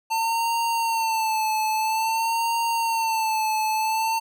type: tone with vibrato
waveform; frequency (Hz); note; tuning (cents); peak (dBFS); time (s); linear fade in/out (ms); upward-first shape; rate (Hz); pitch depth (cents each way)
square; 896; A5; +31; -22; 0.1-4.2; 20; sine; 0.5; 55
effects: none